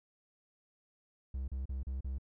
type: tone bursts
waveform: triangle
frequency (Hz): 66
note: C2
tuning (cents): +16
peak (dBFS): -33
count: 5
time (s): 1.34-2.184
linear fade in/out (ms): 5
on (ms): 140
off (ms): 36
effects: none